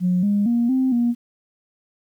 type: tone with pitch steps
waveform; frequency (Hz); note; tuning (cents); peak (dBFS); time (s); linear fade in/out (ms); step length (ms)
sine; 180.3 / 203.9 / 236.4 / 260.7 / 238.3; F#3 / G#3 / A#3 / C4 / A#3; -45 / -32 / +24 / -6 / +38; -15; 0-1.15; 50; 230
effects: tanh soft clip ceiling -11 dBFS + 9-bit